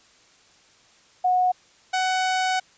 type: tone pair in turn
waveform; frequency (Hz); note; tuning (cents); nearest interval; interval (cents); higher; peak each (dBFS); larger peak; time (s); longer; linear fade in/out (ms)
sine / sawtooth; 731 / 746.8; F#5 / F#5; -21 / +16; unison; 37; second; -17; neither; 1.24-1.52 / 1.93-2.6; second; 10
effects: white hiss -56 dBFS RMS until 2.77 s + resampled to 16000 Hz